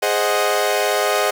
sawtooth chord, Ab dominant seventh, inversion none, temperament equal, 415.3 / 523.3 / 622.3 / 740 Hz, Ab4 / C5 / Eb5 / Gb5, 0 / 0 / 0 / 0 cents, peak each -18 / -19 / -17 / -19 dBFS, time 0.02-1.31 s, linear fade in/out 10 ms, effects none

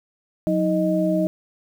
sine tone cluster, 181.5 / 317.8 / 621 Hz, F#3 / D#4 / D#5, -33 / +37 / -3 cents, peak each -22 dBFS, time 0.47-1.27 s, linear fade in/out 0 ms, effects 8-bit

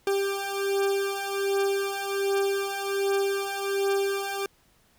40% pulse beating tone pair, 394.4 / 395.7 Hz, G4 / G4, +11 / +16 cents, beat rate 1.3 Hz, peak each -28 / -26 dBFS, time 0.07-4.46 s, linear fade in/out 2 ms, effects pink hiss -63 dBFS RMS until 4.98 s

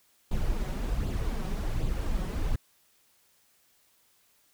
brown noise with flanger, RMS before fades -29 dBFS, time 0.31-2.56 s, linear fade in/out 5 ms, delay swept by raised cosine 0.25 to 5.45 ms, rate 1.3 Hz, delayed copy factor +0.55, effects white hiss -66 dBFS RMS until 4.53 s

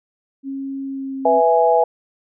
sine tone with pitch glide, 272 to 266.9 Hz, C#4 to C4, -33 to +35 cents, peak -24 dBFS, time 0.43-1.42 s, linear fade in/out 50 ms, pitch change -32 cents, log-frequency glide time 0.83-1.31 s
sine chord, E major, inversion second, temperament equal, 493.9 / 659.3 / 830.6 Hz, B4 / E5 / G#5, 0 / 0 / 0 cents, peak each -16 dBFS, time 1.25-1.84 s, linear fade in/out 5 ms
effects none

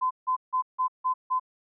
sine tone bursts, 1022 Hz, C6, 41 cents flat, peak -22 dBFS, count 6, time 0.01-1.398 s, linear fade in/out 20 ms, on 98 ms, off 160 ms, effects none

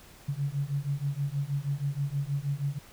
sine beating tone pair, 138.2 / 144.5 Hz, C#3 / D3, -5 / -28 cents, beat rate 6.3 Hz, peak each -31 / -31 dBFS, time 0.28-2.79 s, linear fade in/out 10 ms, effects pink hiss -53 dBFS RMS until 2.92 s

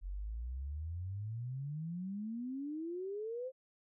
sine exponential sweep, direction up, 44.05 to 530 Hz, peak -38 dBFS, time 0.01-3.52 s, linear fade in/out 50 ms, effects none

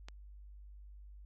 click, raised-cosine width 0.2 ms, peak -30 dBFS, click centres 0.085 s, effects added 50 Hz sine -50 dBFS peak until 1.25 s

